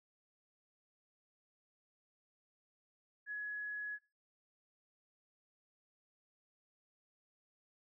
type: tone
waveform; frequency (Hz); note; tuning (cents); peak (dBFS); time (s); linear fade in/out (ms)
sine; 1685; G#6; +25; -39; 3.26-3.99; 50
effects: noise-tail reverb RT60 0.3 s tail -24 dB re dry